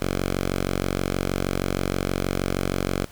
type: tone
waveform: 5% pulse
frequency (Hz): 46.34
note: F#1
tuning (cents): +3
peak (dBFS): -12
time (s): 0-3.06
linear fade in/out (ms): 20
effects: pink hiss -48 dBFS RMS until 3.11 s